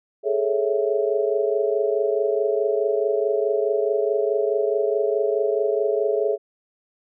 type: chord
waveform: sine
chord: A major seventh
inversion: third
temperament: equal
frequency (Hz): 415.3 / 440 / 554.4 / 659.3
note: G#4 / A4 / C#5 / E5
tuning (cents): 0 / 0 / 0 / 0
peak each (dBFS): -22 / -24 / -26 / -27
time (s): 0.23-6.38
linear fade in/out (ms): 50
effects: none